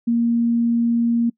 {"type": "tone", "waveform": "sine", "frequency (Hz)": 234.1, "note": "A#3", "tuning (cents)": 8, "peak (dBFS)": -15, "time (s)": [0.07, 1.3], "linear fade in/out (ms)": 10, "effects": ["noise-tail reverb RT60 0.1 s tail -24 dB re dry"]}